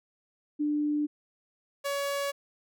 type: tone pair in turn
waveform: sine / sawtooth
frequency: 296.8 / 563 Hz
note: D4 / C#5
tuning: +18 / +27 cents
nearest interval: major seventh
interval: 1109 cents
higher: second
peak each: -25 dBFS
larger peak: neither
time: 0.59-1.07 / 1.84-2.32 s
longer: neither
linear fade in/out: 20 ms
effects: none